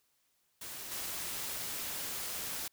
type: noise with level steps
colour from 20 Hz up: white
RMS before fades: -44 / -39 dBFS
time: 0.61-2.68 s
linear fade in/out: 5 ms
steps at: 0.91 s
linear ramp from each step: 10 ms
effects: white hiss -75 dBFS RMS until 2.72 s